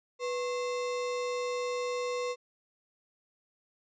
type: tone with sample-and-hold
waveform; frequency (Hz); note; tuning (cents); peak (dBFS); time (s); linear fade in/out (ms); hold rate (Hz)
sine; 493.3; B4; -2; -30; 0.19-2.36; 50; 1575
effects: resampled to 16000 Hz